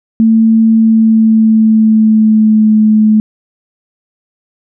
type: tone with pitch glide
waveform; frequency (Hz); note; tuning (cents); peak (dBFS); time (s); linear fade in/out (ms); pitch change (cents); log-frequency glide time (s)
sine; 223.6 to 215.5; A3 to A3; +28 to -36; -4; 0.2-3.2; 0; -64; 0.74-2.76
effects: none